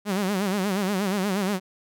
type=tone with vibrato; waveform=sawtooth; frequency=196 Hz; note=G3; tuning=in tune; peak=-19 dBFS; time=0.05-1.6 s; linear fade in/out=50 ms; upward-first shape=sine; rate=8.4 Hz; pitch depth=120 cents each way; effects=none